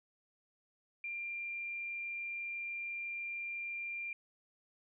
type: tone with frequency modulation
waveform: sine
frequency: 2384 Hz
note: D7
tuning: 25 cents sharp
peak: -38 dBFS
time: 1.04-4.13 s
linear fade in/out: 2 ms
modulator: 26.2 Hz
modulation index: 0.2
effects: none